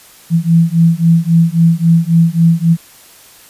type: beating tone pair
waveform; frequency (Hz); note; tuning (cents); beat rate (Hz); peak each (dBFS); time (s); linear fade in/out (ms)
sine; 164.6 / 168.3; E3 / E3; -2 / +36; 3.7; -10; 0.3-2.77; 50
effects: white hiss -41 dBFS RMS until 3.49 s + resampled to 32000 Hz